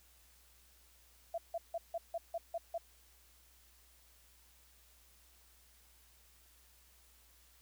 sine tone bursts, 673 Hz, E5, 36 cents sharp, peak -35 dBFS, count 8, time 1.34-2.78 s, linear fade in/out 5 ms, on 40 ms, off 160 ms, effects added 60 Hz sine -67 dBFS peak until 7.61 s + white hiss -66 dBFS RMS until 7.61 s

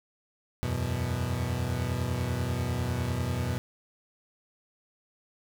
35% pulse chord, E suspended second, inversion none, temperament equal, 82.41 / 92.5 / 123.47 Hz, E2 / F#2 / B2, 0 / 0 / 0 cents, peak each -33 / -31 / -29 dBFS, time 0.63-3.58 s, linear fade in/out 0 ms, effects none

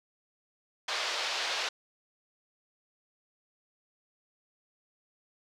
white band-pass noise, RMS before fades -33 dBFS, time 0.88-1.69 s, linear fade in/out 5 ms, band 460 to 4900 Hz, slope 24 dB/octave, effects none

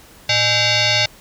sine tone with frequency modulation, 837 Hz, G#5, 13 cents sharp, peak -13 dBFS, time 0.29-1.06 s, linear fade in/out 5 ms, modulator 724 Hz, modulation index 6.2, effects pink hiss -45 dBFS RMS until 1.2 s

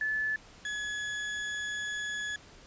sine / 35% pulse tone pair in turn, 1734 / 1694.4 Hz, A6 / G#6, -26 / +34 cents, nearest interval unison, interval 40 cents, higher first, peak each -28 / -31 dBFS, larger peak first, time 0.01-0.36 / 0.65-2.36 s, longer second, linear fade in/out 2 ms, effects pink hiss -54 dBFS RMS until 2.66 s + resampled to 16000 Hz

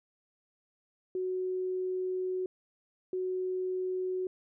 sine tone bursts at uneven times, 370 Hz, F#4, in tune, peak -30 dBFS, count 2, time 1.15-2.46 / 3.13-4.27 s, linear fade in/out 2 ms, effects none

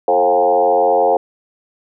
sine tone with frequency modulation, 622.3 Hz, D#5, in tune, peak -10 dBFS, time 0.08-1.17 s, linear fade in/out 2 ms, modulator 89.7 Hz, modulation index 2.3, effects none

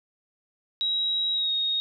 sine tone with pitch glide, 3843 to 3736 Hz, B7 to A#7, -48 to +3 cents, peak -23 dBFS, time 0.81-1.8 s, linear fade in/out 0 ms, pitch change -49 cents, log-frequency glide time 1.33-1.52 s, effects none

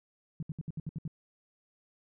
sine tone bursts, 156.5 Hz, D#3, 10 cents sharp, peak -33 dBFS, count 8, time 0.4-1.078 s, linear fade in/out 2 ms, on 27 ms, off 66 ms, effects none

